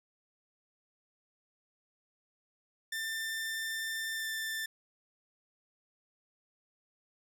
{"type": "tone with pitch glide", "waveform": "sawtooth", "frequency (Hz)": [1788, 1776.7], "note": ["A6", "A6"], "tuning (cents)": [27, 16], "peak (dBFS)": -31, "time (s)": [2.92, 4.66], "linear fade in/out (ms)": 5, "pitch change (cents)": -11, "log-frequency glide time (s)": [4.15, 4.26], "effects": []}